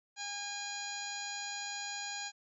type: harmonic tone with a mistuned harmonic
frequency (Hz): 815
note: G#5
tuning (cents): -33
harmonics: 1 / 2 / 3 / 4 / 5 / 6 / 7 / 8 / 9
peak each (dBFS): -45 / -45 / -47 / -50 / -45 / -49 / -55 / -44 / -57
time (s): 0.16-2.32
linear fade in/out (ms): 50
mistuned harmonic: 8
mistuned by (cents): +72
effects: none